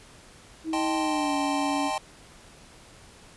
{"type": "tone with pitch glide", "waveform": "sine", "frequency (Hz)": [319.9, 285], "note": ["D#4", "C#4"], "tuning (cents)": [48, 48], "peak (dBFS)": -27, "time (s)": [0.64, 1.91], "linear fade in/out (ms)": 50, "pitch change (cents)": -200, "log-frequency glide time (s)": [0.96, 1.35]}
{"type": "chord", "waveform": "square", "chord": "A half-diminished seventh", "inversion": "second", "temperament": "equal", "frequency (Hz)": [622.3, 784, 880, 1046.5], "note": ["Eb5", "G5", "A5", "C6"], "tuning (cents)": [0, 0, 0, 0], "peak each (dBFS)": [-35, -31, -33, -34], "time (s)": [0.73, 1.98], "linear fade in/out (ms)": 2}
{"effects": ["pink hiss -51 dBFS RMS until 3.36 s", "resampled to 24000 Hz"]}